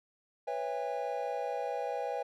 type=chord; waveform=triangle; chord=C# minor seventh; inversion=third; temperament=equal with one note detuned; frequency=493.9 / 554.4 / 659.3 / 810.7 Hz; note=B4 / C#5 / E5 / G#5; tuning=0 / 0 / 0 / -42 cents; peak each=-36 / -37 / -38 / -35 dBFS; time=0.47-2.23 s; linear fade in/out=10 ms; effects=none